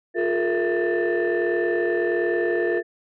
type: tone cluster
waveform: sine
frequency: 353.3 / 422 / 463.4 / 665 / 1775 Hz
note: F4 / G#4 / A#4 / E5 / A6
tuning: +20 / +28 / -10 / +15 / +15 cents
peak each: -22 / -27 / -24 / -29 / -27 dBFS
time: 0.14-2.83 s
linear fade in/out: 50 ms
effects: tanh soft clip ceiling -14 dBFS